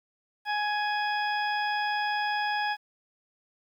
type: harmonic tone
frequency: 835 Hz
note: G#5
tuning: 9 cents sharp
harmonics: 1 / 2 / 3 / 4 / 6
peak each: -28 / -31 / -38 / -39 / -40 dBFS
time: 0.45-2.77 s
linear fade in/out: 50 ms
effects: 10-bit